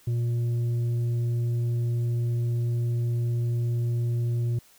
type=tone with tanh clipping; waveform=triangle; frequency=118.7 Hz; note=A#2; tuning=32 cents sharp; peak=-24 dBFS; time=0.07-4.59 s; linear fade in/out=5 ms; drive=9 dB; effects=white hiss -57 dBFS RMS until 4.78 s